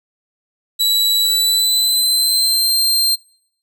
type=tone with pitch glide; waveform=sawtooth; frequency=3935 to 4167 Hz; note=B7 to C8; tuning=-7 to -8 cents; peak=-10 dBFS; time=0.79-3.16 s; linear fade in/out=20 ms; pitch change=+99 cents; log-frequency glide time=1.22-2.76 s; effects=noise-tail reverb RT60 0.7 s tail -24 dB re dry